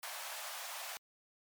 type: high-pass noise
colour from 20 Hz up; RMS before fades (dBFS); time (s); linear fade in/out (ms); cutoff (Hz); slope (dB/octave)
pink; -44; 0.03-0.97; 0; 610; 48
effects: MP3 96 kbps